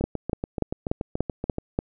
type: two click trains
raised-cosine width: 2 ms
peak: -9 / -14 dBFS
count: 7 / 12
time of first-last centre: 0.04-1.789 / 0.01-1.584 s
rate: 3.43 / 6.99 Hz
effects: none